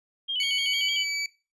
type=tone with vibrato; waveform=sine; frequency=3100 Hz; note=G7; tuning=20 cents flat; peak=-25 dBFS; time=0.28-1.04 s; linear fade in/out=20 ms; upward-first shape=square; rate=6.6 Hz; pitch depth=63 cents each way
type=tone with pitch glide; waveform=25% pulse; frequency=2237 to 2293 Hz; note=C#7 to D7; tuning=+15 to -42 cents; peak=-23 dBFS; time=0.4-1.26 s; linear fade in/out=2 ms; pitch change=+43 cents; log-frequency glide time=0.64-0.92 s
effects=noise-tail reverb RT60 0.3 s tail -18 dB re dry + resampled to 24000 Hz